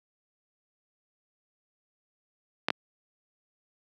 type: clicks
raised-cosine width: 0.3 ms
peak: -8 dBFS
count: 2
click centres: 2.685 / 2.704 s
effects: high-pass 200 Hz 12 dB/octave